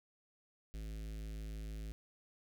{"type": "tone with notch filter", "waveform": "square", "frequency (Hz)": 53.2, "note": "G#1", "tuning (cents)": 42, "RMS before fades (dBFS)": -44, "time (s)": [0.74, 1.92], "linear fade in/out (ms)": 0, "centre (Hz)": 950, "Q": 0.54, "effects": []}